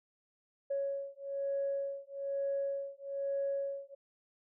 sine beating tone pair, 554.4 / 555.5 Hz, C#5 / C#5, 0 / +4 cents, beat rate 1.1 Hz, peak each -36 / -36 dBFS, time 0.7-3.95 s, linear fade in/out 10 ms, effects tanh soft clip ceiling -26 dBFS

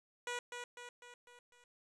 10% pulse tone with echo, 486 Hz, B4, 28 cents flat, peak -30 dBFS, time 0.27-0.39 s, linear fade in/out 2 ms, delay 250 ms, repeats 5, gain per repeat -5 dB, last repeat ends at 1.64 s, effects resampled to 24000 Hz + 12-bit

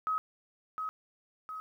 sine tone with echo, 1272 Hz, D#6, 38 cents sharp, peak -28 dBFS, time 0.07-0.18 s, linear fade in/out 0 ms, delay 710 ms, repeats 2, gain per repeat -5 dB, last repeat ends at 1.6 s, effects 11-bit

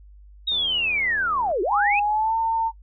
sine linear two-way sweep, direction down then up, 3800 to 335.6 to 2676 Hz, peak -20 dBFS, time 0.47-2 s, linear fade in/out 10 ms, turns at 1.62 s
click train, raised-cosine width 1 ms, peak -29 dBFS, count 81, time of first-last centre 0.52-1.515 s, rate 80.4 Hz
sine tone with pitch glide, 819 to 903.5 Hz, G#5 to A5, -24 to +46 cents, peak -19 dBFS, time 1.69-2.72 s, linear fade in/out 50 ms, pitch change +170 cents, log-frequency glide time 2-2.35 s
effects noise-tail reverb RT60 0.1 s tail -22 dB re dry + added 50 Hz sine -44 dBFS peak until 2.82 s

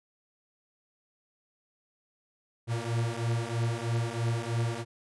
45% pulse beating tone pair, 114.9 / 118 Hz, A#2 / A#2, -25 / +22 cents, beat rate 3.1 Hz, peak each -31 dBFS, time 2.67-4.85 s, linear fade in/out 50 ms, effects resampled to 24000 Hz

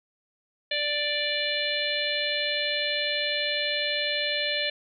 harmonic tone, 588 Hz, D5, 2 cents sharp, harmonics 1 / 3 / 4 / 5 / 6 / 7, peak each -32 / -32 / -32 / -32 / -32 / -32 dBFS, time 0.71-4.7 s, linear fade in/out 5 ms, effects none

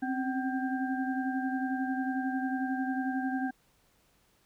sine tone cluster, 261.6 / 272.7 / 764 / 1591 Hz, C4 / C#4 / G5 / G6, 0 / -28 / -45 / +25 cents, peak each -31 / -38 / -36 / -39 dBFS, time 0.02-3.51 s, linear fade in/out 10 ms, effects pink hiss -68 dBFS RMS until 4.45 s

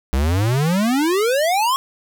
square exponential sweep, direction up, 62.6 to 1108.7 Hz, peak -16 dBFS, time 0.13-1.76 s, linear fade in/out 0 ms, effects none

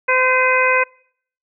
harmonic tone with a mistuned harmonic, 513 Hz, C5, 34 cents flat, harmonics 1 / 2 / 3 / 4 / 5, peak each -19 / -19 / -19 / -19 / -19 dBFS, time 0.08-0.84 s, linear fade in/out 10 ms, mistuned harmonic 5, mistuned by -40 cents, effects noise-tail reverb RT60 0.6 s tail -26 dB re dry

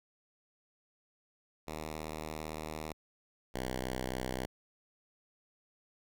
5% pulse tone pair in turn, 77.78 / 63.75 Hz, D#2 / C2, 0 / -44 cents, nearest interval minor third, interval 344 cents, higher first, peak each -28 / -24 dBFS, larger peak second, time 1.67-2.93 / 3.54-4.46 s, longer first, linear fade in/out 10 ms, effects none

